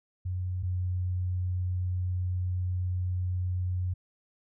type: tone pair in turn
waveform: sine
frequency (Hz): 91.2 / 90.8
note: F#2 / F#2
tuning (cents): -24 / -32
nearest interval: unison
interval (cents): 8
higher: first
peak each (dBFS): -29 / -27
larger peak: second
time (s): 0.25-0.63 / 0.63-3.94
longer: second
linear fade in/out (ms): 10
effects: none